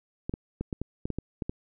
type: clicks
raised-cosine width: 3 ms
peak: -18 dBFS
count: 10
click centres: 0.295 / 0.339 / 0.61 / 0.728 / 0.816 / 1.055 / 1.103 / 1.186 / 1.422 / 1.495 s
effects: none